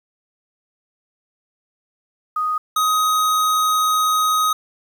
sine / square tone pair in turn, 1244.5 / 1256.8 Hz, D#6 / D#6, 0 / +17 cents, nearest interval unison, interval 17 cents, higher second, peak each -18 / -16 dBFS, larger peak second, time 2.36-2.58 / 2.76-4.53 s, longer second, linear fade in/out 5 ms, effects 8-bit

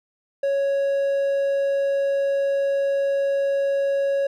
triangle tone, 554.4 Hz, C#5, in tune, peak -17 dBFS, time 0.43-4.27 s, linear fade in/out 5 ms, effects none

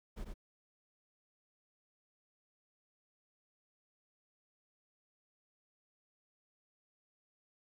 brown noise with echo, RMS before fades -42 dBFS, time 0.16-0.25 s, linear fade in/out 20 ms, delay 91 ms, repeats 1, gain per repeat -3 dB, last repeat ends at 0.341 s, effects none

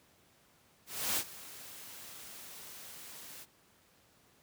white noise with ADSR envelope, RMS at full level -31 dBFS, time 0.86-3.46 s, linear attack 310 ms, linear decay 66 ms, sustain -18 dB, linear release 39 ms, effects pink hiss -66 dBFS RMS until 4.42 s + high-pass 80 Hz 12 dB/octave

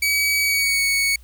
sawtooth tone with pitch glide, 2275 to 2224 Hz, C#7 to C#7, +44 to +5 cents, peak -14 dBFS, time 0.02-1.16 s, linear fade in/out 5 ms, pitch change -39 cents, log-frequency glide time 0.4-0.82 s, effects added 60 Hz sine -43 dBFS peak until 1.23 s + white hiss -57 dBFS RMS until 1.23 s

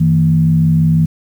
sine tone with frequency modulation, 160.7 Hz, E3, 44 cents flat, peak -8 dBFS, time 0-1.06 s, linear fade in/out 10 ms, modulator 66 Hz, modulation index 0.58, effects 7-bit

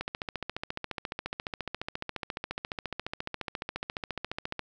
click train, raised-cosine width 0.3 ms, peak -17 dBFS, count 67, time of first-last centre 0.01-4.593 s, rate 14.4 Hz, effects none

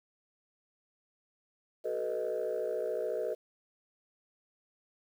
sine chord, B dominant seventh, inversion second, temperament equal with one note detuned, 379.1 / 440 / 493.9 / 622.3 Hz, F#4 / A4 / B4 / D#5, +42 / 0 / 0 / 0 cents, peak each -39 / -35 / -35 / -35 dBFS, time 1.84-3.35 s, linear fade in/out 20 ms, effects tanh soft clip ceiling -25 dBFS + 10-bit

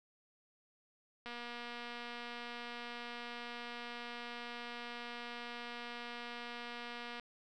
click train, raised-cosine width 0.3 ms, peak -30 dBFS, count 1420, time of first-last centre 1.26-7.197 s, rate 239 Hz, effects none

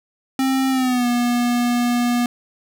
square tone with pitch glide, 265.1 to 241.7 Hz, C4 to B3, +23 to -37 cents, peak -17 dBFS, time 0.39-2.26 s, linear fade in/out 2 ms, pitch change -160 cents, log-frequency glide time 0.7-1.07 s, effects none

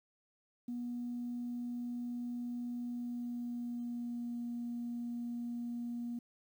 sine tone with pitch glide, 241.9 to 238.3 Hz, B3 to A#3, -36 to +38 cents, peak -36 dBFS, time 0.68-6.19 s, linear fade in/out 5 ms, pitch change -26 cents, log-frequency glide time 2.85-4.41 s, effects tanh soft clip ceiling -33 dBFS + 11-bit

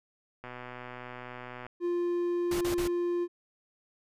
click train, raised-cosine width 0.5 ms, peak -27 dBFS, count 153, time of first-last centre 0.44-1.666 s, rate 124 Hz
triangle tone, 349.2 Hz, F4, in tune, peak -25 dBFS, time 1.8-3.28 s, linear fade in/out 50 ms
pink noise bursts, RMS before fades -36 dBFS, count 3, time 2.51-2.878 s, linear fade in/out 5 ms, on 100 ms, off 34 ms
effects resampled to 32000 Hz

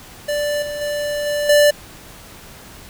square tone with level steps, 587.3 Hz, D5, in tune, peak -19 / -25 / -21 / -19 / -10 dBFS, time 0.28-1.71 s, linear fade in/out 10 ms, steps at 0.62 / 0.81 / 1.26 / 1.49 s, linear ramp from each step 5 ms, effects pink hiss -40 dBFS RMS until 2.89 s

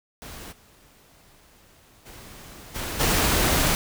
pink noise with level steps, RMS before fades -40 / -55 / -44 / -31 / -21 dBFS, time 0.22-3.75 s, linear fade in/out 0 ms, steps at 0.51 / 2.05 / 2.74 / 2.99 s, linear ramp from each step 20 ms, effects none

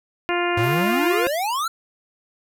harmonic tone, 350 Hz, F4, 4 cents sharp, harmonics 1 / 2 / 3 / 4 / 5 / 6 / 7 / 8, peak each -23 / -26 / -28 / -29 / -30 / -31 / -31 / -32 dBFS, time 0.29-1.27 s, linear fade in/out 0 ms
square exponential sweep, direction up, 102.9 to 1396.9 Hz, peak -22 dBFS, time 0.57-1.68 s, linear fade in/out 5 ms
white band-pass noise, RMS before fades -41 dBFS, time 0.63-1.47 s, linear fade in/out 5 ms, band 11000 to 14000 Hz, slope 96 dB/octave
effects none

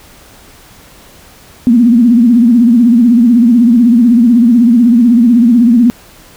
sine tone with vibrato, 236.9 Hz, A#3, 28 cents sharp, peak -3 dBFS, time 1.67-5.9 s, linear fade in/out 0 ms, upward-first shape sine, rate 16 Hz, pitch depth 110 cents each way, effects pink hiss -39 dBFS RMS until 6.36 s

